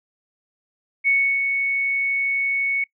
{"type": "tone with ADSR envelope", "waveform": "sine", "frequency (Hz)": 2217, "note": "C#7", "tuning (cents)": 0, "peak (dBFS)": -14, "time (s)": [1.04, 2.84], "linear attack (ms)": 36, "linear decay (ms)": 320, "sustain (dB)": -5, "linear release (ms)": 4, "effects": ["noise-tail reverb RT60 0.1 s tail -24 dB re dry"]}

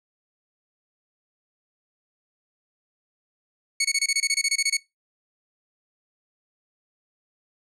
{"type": "tone bursts", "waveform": "15% pulse", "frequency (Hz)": 2217, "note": "C#7", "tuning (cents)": 0, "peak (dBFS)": -13, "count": 14, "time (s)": [3.8, 4.77], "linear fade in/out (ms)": 5, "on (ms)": 47, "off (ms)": 24, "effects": ["noise-tail reverb RT60 0.2 s tail -21 dB re dry", "low-pass 10000 Hz 12 dB/octave"]}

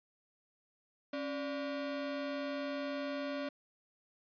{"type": "ring-modulated tone", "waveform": "45% pulse", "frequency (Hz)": 429.7, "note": "A4", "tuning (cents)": -41, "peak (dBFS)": -33, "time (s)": [1.13, 3.49], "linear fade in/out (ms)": 5, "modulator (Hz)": 155, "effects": ["resampled to 11025 Hz"]}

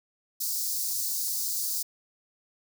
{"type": "high-pass noise", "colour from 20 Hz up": "white", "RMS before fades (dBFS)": -30, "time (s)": [0.4, 1.83], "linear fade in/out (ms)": 10, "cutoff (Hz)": 4400, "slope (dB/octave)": 48, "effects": []}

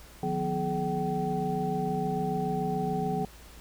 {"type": "tone cluster", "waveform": "sine", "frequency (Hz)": [152.9, 179.7, 247.1, 424, 763], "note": ["D#3", "F3", "B3", "G#4", "G5"], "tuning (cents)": [-30, 50, 1, 36, -47], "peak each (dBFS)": [-35, -32, -36, -33, -32], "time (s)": [0.23, 3.25], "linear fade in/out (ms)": 2, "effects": ["added 57 Hz sine -51 dBFS peak until 3.6 s", "pink hiss -52 dBFS RMS until 3.6 s"]}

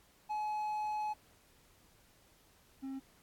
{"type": "tone pair in turn", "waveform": "triangle", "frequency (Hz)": [849, 268.1], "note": ["G#5", "C4"], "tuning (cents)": [38, 42], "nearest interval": "octave + minor sixth", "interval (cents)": 1996, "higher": "first", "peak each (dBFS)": [-32, -37], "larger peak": "first", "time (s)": [[0.29, 1.14], [2.82, 3]], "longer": "first", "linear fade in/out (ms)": 20, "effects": ["pink hiss -66 dBFS RMS until 3.22 s", "AAC 64 kbps"]}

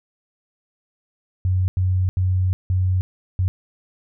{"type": "tone bursts at uneven times", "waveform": "sine", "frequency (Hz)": 92.5, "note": "F#2", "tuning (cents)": 0, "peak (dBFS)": -16, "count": 5, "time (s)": [[1.45, 1.68], [1.77, 2.09], [2.17, 2.53], [2.7, 3.01], [3.39, 3.48]], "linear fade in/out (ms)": 0, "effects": []}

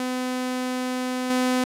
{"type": "tone with level steps", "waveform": "sawtooth", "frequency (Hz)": 253.4, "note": "B3", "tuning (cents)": 45, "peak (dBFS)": [-21, -16], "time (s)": [0, 1.64], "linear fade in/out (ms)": 2, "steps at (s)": 1.3, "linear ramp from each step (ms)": 2, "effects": ["low-pass 12000 Hz 12 dB/octave"]}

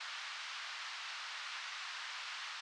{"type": "band-pass noise", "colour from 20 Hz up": "pink", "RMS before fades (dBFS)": -45, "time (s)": [0, 2.61], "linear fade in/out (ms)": 10, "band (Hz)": [1100, 5100], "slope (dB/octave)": 24, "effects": ["resampled to 22050 Hz"]}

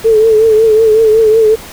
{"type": "tone with vibrato", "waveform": "sine", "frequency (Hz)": 440, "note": "A4", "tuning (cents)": 0, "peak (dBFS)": -4, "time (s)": [0.04, 1.56], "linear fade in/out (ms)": 20, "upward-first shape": "triangle", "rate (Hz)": 5.4, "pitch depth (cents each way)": 64, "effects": ["pink hiss -30 dBFS RMS until 1.72 s"]}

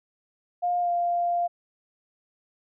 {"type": "tone with pitch glide", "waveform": "sine", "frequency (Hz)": [708, 696.6], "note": ["F5", "F5"], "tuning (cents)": [23, -5], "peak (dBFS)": -22, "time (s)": [0.62, 1.48], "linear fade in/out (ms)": 20, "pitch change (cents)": -28, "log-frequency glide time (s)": [0.8, 0.9], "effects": []}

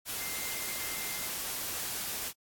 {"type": "tone in noise", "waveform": "sine", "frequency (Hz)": 2093, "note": "C7", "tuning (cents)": 0, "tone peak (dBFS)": -43, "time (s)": [0.15, 1.3], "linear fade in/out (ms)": 50, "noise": "white", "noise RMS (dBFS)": -36, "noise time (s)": [0.05, 2.33], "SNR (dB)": -10, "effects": ["AAC 64 kbps"]}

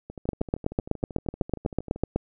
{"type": "two click trains", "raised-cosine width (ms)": 2, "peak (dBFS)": [-24, -10], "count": [26, 16], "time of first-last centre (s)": [[0.1, 2.038], [0.29, 2.16]], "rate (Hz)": [12.9, 8.02], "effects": []}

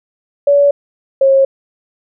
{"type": "tone pair in turn", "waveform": "sine", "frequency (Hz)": [570, 540.7], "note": ["C#5", "C#5"], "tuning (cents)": [48, -43], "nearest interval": "minor second", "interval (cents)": 91, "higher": "first", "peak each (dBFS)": -6, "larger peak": "neither", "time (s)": [[0.47, 0.71], [1.21, 1.45]], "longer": "neither", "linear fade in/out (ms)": 5, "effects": []}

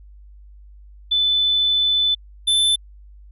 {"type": "tone pair in turn", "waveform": ["sine", "square"], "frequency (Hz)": [3506, 3526], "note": ["A7", "A7"], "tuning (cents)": [-7, 3], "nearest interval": "unison", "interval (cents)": 10, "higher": "second", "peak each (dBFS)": -15, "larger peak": "neither", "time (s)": [[1.11, 2.15], [2.47, 2.76]], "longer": "first", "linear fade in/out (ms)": 10, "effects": ["added 50 Hz sine -41 dBFS peak until 3.31 s", "resampled to 32000 Hz"]}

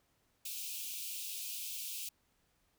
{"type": "high-pass noise", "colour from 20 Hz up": "white", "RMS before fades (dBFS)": -42, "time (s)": [0.45, 2.09], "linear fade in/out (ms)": 5, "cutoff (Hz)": 2400, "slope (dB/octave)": 96, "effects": ["pink hiss -75 dBFS RMS until 2.78 s"]}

